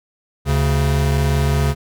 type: tone pair together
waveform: square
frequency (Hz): 73.63 / 139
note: D2 / C#3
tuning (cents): +5 / +5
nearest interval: major seventh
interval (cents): 1100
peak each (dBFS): -18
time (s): 0.45-1.75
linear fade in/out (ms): 50
effects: none